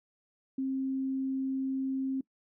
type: tone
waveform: sine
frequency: 266.1 Hz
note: C4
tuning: 29 cents sharp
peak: -29 dBFS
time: 0.58-2.21 s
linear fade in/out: 5 ms
effects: noise-tail reverb RT60 0.1 s tail -22 dB re dry